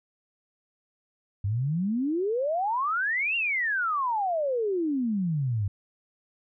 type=exponential two-way sweep; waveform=sine; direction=up then down; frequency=94.5 to 2818 to 94.9 Hz; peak=-24 dBFS; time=1.44-5.68 s; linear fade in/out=5 ms; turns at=3.36 s; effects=none